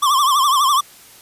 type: tone with vibrato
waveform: square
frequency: 1108.7 Hz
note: C#6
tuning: in tune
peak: -13 dBFS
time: 0.02-0.81 s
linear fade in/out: 10 ms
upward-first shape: triangle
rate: 12 Hz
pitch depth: 150 cents each way
effects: white hiss -44 dBFS RMS until 1.21 s + resampled to 32000 Hz

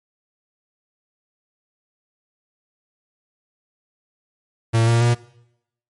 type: tone with pitch steps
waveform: 45% pulse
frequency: 113.9 / 116.63 / 119.42 Hz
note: A#2 / A#2 / A#2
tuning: -40 / +1 / +42 cents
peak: -14 dBFS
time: 4.73-5.15 s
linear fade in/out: 20 ms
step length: 140 ms
effects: noise-tail reverb RT60 0.8 s tail -21 dB re dry + MP3 48 kbps

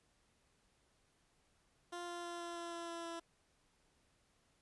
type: tone with pitch steps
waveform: 15% pulse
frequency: 349.2 / 347.2 / 345.2 / 343.2 / 341.2 / 339.3 / 337.3 / 335.4 Hz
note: F4 / F4 / F4 / F4 / F4 / F4 / E4 / E4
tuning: 0 / -10 / -20 / -30 / -40 / -50 / +40 / +30 cents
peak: -37 dBFS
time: 1.92-3.2 s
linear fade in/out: 10 ms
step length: 160 ms
effects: pink hiss -75 dBFS RMS until 4.61 s + resampled to 24000 Hz

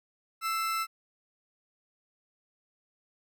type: tone pair together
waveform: 40% pulse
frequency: 1322.3 / 2093 Hz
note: E6 / C7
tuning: +5 / 0 cents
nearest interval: minor sixth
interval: 795 cents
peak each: -28 / -39 dBFS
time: 0.41-0.87 s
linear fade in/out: 50 ms
effects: none

